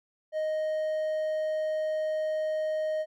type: tone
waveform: triangle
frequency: 622.3 Hz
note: D#5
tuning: in tune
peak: -25 dBFS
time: 0.32-3.06 s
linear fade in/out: 50 ms
effects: none